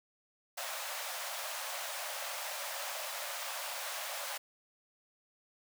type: high-pass noise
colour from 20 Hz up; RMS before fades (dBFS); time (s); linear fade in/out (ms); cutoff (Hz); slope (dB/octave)
pink; -40; 0.57-4.38; 10; 540; 96
effects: none